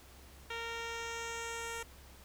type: tone with low-pass filter sweep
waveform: 10% pulse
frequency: 461.9 Hz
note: A#4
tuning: 16 cents flat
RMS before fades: -41 dBFS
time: 0.5-1.83 s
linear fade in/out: 5 ms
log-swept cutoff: 4000 to 9900 Hz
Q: 1.7
effects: added 67 Hz sine -56 dBFS peak until 2.24 s + pink hiss -58 dBFS RMS until 2.24 s